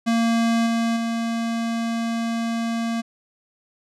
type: tone with level steps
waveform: square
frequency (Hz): 230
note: A#3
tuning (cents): -23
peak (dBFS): -18 / -20 / -23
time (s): 0.06-3.02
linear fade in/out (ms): 20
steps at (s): 0.66 / 0.96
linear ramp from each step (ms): 10
effects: low-pass 8000 Hz 12 dB/octave